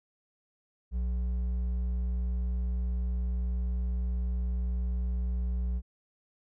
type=tone with hard clipping; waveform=triangle; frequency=60.8 Hz; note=B1; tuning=26 cents flat; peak=-29 dBFS; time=0.91-5.82 s; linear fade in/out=50 ms; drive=8 dB; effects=none